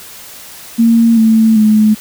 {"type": "tone with pitch steps", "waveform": "sine", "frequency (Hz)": [230.1, 222.3, 214.7], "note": ["A#3", "A3", "A3"], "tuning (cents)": [-22, 18, -42], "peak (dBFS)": -5, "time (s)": [0.78, 1.95], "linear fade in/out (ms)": 20, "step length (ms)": 390, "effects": ["white hiss -33 dBFS RMS until 2 s"]}